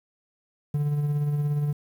triangle tone with tremolo, 146.6 Hz, D3, 3 cents flat, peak -19 dBFS, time 0.74-1.73 s, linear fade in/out 5 ms, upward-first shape sine, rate 17 Hz, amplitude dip 35%, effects 9-bit

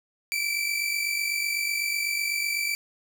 sawtooth tone pair together, 2303 / 2351 Hz, D7 / D7, -34 / +1 cents, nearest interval unison, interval 35 cents, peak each -25 dBFS, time 0.32-2.75 s, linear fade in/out 0 ms, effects none

